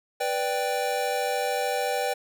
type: chord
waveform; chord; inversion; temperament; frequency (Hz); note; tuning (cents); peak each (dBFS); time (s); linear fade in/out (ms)
square; G major; first; equal; 493.9 / 587.3 / 784; B4 / D5 / G5; 0 / 0 / 0; -30 / -31 / -29; 0.2-2.14; 10
effects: none